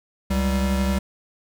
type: tone pair together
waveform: square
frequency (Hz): 68.2 / 192.9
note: C#2 / G3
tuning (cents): -28 / -28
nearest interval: octave + tritone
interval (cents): 1800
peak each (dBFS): -23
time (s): 0.3-0.99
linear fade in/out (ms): 10
effects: none